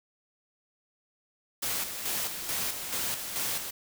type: noise with tremolo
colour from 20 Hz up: white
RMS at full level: -31 dBFS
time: 1.62-3.71 s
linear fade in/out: 10 ms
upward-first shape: square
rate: 2.3 Hz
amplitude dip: 50%
effects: none